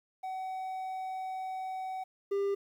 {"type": "tone pair in turn", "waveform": "triangle", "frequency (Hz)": [754, 398.6], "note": ["F#5", "G4"], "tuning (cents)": [32, 29], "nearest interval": "major seventh", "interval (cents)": 1103, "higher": "first", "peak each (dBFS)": [-33, -26], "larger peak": "second", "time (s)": [[0.23, 2.04], [2.31, 2.55]], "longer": "first", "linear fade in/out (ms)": 10, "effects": ["11-bit"]}